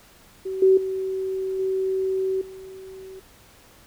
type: tone with level steps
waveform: sine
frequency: 380.3 Hz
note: F#4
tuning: 48 cents sharp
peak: -26 / -12 / -24 / -21 / -37 dBFS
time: 0.45-3.2 s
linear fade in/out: 10 ms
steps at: 0.62 / 0.77 / 1.59 / 2.41 s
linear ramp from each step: 5 ms
effects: pink hiss -52 dBFS RMS until 3.86 s